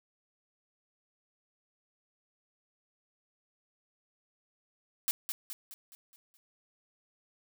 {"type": "noise with echo", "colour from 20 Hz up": "blue", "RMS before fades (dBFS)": -29, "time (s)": [5.08, 5.11], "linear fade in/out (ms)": 0, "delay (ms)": 210, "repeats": 6, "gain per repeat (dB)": -6, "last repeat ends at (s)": 6.37, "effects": []}